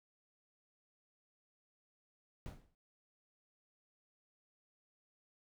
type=noise with exponential decay; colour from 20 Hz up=brown; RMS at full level=-42 dBFS; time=2.46-2.75 s; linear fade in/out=0 ms; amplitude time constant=61 ms; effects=none